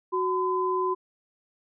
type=tone pair together; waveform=sine; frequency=370 / 1015.6 Hz; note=F#4 / B5; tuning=0 / +48 cents; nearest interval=octave + perfect fourth; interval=1748 cents; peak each=-26 dBFS; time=0.12-0.95 s; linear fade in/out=20 ms; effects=none